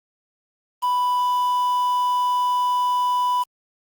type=tone with quantisation; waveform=triangle; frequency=990 Hz; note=B5; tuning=4 cents sharp; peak=-16 dBFS; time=0.82-3.44 s; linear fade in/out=20 ms; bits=6; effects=Opus 32 kbps